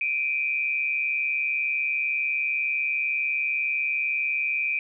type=tone pair together; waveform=sine; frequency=2349 / 2489 Hz; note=D7 / D#7; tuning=0 / 0 cents; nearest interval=minor second; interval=100 cents; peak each=-26 dBFS; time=0.01-4.79 s; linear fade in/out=2 ms; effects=none